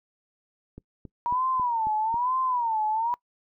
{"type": "click train", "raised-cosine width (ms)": 3, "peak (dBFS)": -28, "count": 6, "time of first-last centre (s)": [0.78, 2.142], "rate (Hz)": 3.67}
{"type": "tone with vibrato", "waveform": "sine", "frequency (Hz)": 944, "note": "A#5", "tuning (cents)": 22, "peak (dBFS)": -23, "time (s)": [1.26, 3.14], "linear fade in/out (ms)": 0, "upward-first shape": "sine", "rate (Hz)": 1.1, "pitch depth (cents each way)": 170}
{"effects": ["noise-tail reverb RT60 0.1 s tail -23 dB re dry"]}